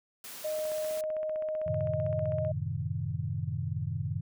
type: high-pass noise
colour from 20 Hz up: white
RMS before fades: -44 dBFS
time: 0.24-1.01 s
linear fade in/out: 2 ms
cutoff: 150 Hz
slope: 12 dB/octave
type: tone with pitch glide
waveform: sine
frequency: 618 to 621.6 Hz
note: D#5 to D#5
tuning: -12 to -2 cents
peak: -30 dBFS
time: 0.44-2.52 s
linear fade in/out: 10 ms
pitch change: +10 cents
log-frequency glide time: 0.84-0.9 s
type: click train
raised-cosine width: 0.5 ms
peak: -33 dBFS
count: 30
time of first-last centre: 0.59-2.449 s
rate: 15.6 Hz
type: chord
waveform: sine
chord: F# diminished seventh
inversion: none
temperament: equal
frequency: 92.5 / 110 / 130.81 / 155.56 Hz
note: F#2 / A2 / C3 / Eb3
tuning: 0 / 0 / 0 / 0 cents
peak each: -36 dBFS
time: 1.66-4.21 s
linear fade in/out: 10 ms
effects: none